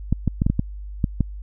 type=clicks; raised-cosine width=5 ms; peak=-6 dBFS; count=8; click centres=0.126 / 0.277 / 0.419 / 0.465 / 0.5 / 0.594 / 1.042 / 1.207 s; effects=added 50 Hz sine -31 dBFS peak until 1.42 s